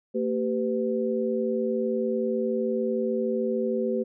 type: tone cluster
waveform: sine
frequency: 228.4 / 388.6 / 502 Hz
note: A#3 / G4 / B4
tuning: -35 / -15 / +28 cents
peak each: -28 dBFS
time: 0.14-4.04 s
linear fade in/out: 20 ms
effects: none